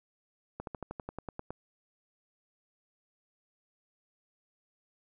slowing click train, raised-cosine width 1 ms, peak -24 dBFS, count 11, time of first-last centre 0.6-1.506 s, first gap 72 ms, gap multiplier 1.05, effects none

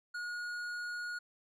sine tone with tanh clipping, 1443 Hz, F#6, 44 cents flat, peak -39 dBFS, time 0.14-1.19 s, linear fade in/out 10 ms, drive 11 dB, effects none

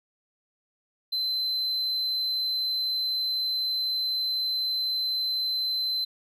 triangle tone, 4066 Hz, B7, 50 cents sharp, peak -24 dBFS, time 1.12-6.05 s, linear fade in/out 10 ms, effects none

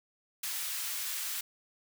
white high-pass noise, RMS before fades -36 dBFS, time 0.43-1.41 s, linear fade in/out 5 ms, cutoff 1400 Hz, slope 12 dB/octave, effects none

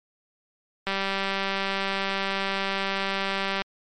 click train, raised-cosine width 0.3 ms, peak -11 dBFS, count 537, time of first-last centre 0.87-3.619 s, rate 195 Hz, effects MP3 64 kbps

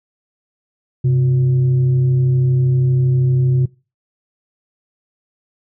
sine tone with frequency modulation, 130.81 Hz, C3, in tune, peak -11 dBFS, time 1.04-3.66 s, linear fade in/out 10 ms, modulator 229 Hz, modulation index 0.29, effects noise-tail reverb RT60 0.3 s tail -22 dB re dry

